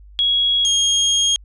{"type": "tone pair in turn", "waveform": ["sine", "30% pulse"], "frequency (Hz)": [3322, 3252], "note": ["G#7", "G#7"], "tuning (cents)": [0, -37], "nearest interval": "unison", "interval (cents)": 37, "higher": "first", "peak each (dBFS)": [-14, -11], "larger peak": "second", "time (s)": [[0.19, 0.65], [0.65, 1.36]], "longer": "second", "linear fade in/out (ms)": 0, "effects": ["added 50 Hz sine -40 dBFS peak until 1.44 s", "resampled to 24000 Hz"]}